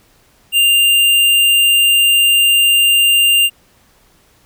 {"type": "tone", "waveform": "square", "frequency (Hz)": 2794, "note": "F7", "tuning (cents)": 0, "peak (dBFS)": -9, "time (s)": [0.52, 3.5], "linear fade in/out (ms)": 50, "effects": ["pink hiss -52 dBFS RMS until 4.45 s"]}